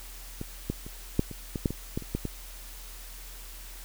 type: clicks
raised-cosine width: 3 ms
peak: -21 / -15 / -28 / -9 / -25 / -18 / -11 / -20 / -16 / -28 / -15 / -18 dBFS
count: 12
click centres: 0.414 / 0.7 / 0.865 / 1.194 / 1.313 / 1.558 / 1.658 / 1.706 / 1.975 / 2.023 / 2.15 / 2.253 s
effects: added 41 Hz sine -43 dBFS peak until 3.84 s + white hiss -47 dBFS RMS until 3.84 s